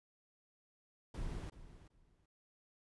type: noise with echo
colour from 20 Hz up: brown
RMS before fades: -42 dBFS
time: 1.14-1.5 s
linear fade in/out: 5 ms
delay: 380 ms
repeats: 2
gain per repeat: -14 dB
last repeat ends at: 2.26 s
effects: resampled to 24000 Hz